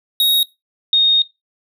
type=tone pair in turn; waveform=square / sine; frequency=3765 / 3709 Hz; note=A#7 / A#7; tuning=+16 / -9 cents; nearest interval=unison; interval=25 cents; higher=first; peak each=-12 / -9 dBFS; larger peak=second; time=0.2-0.43 / 0.93-1.22 s; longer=second; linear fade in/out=2 ms; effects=noise-tail reverb RT60 0.2 s tail -20 dB re dry